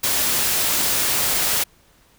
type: noise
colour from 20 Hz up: white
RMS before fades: -20 dBFS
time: 0.03-1.64 s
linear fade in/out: 10 ms
effects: pink hiss -56 dBFS RMS until 2.18 s